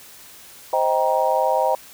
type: chord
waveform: sine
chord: C minor seventh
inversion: none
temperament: just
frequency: 523.3 / 627.9 / 784.9 / 941.9 Hz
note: C5 / Eb5 / G5 / Bb5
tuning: 0 / +16 / +2 / +18 cents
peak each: -22 dBFS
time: 0.73-1.75 s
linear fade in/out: 2 ms
effects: white hiss -44 dBFS RMS until 1.93 s